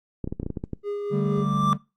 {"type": "clicks", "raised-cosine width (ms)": 3, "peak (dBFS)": -16, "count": 10, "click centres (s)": [0.243, 0.275, 0.325, 0.399, 0.431, 0.464, 0.503, 0.572, 0.639, 0.733]}
{"type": "tone with tremolo", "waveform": "triangle", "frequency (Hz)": 409.3, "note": "G#4", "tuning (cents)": -25, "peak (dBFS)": -24, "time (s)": [0.83, 1.46], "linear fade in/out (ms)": 50, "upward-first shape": "sine", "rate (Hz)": 4.2, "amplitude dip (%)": 30}
{"type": "tone with exponential growth", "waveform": "triangle", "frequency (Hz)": 1174.7, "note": "D6", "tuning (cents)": 0, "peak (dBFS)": -16, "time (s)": [0.9, 1.73], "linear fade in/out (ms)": 0, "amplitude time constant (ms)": 180}
{"type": "chord", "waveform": "triangle", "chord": "D suspended fourth", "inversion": "none", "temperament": "equal", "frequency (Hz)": [146.83, 196, 220], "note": ["D3", "G3", "A3"], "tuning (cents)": [0, 0, 0], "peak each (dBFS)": [-23, -24, -29], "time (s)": [1.1, 1.78], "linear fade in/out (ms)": 50}
{"effects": ["noise-tail reverb RT60 0.3 s tail -25 dB re dry", "Opus 48 kbps"]}